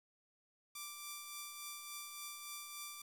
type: tone with tremolo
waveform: 5% pulse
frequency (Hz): 1174.7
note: D6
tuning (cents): 0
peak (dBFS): -32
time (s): 0.75-3.02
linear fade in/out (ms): 5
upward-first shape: triangle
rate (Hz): 3.5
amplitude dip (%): 45
effects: 11-bit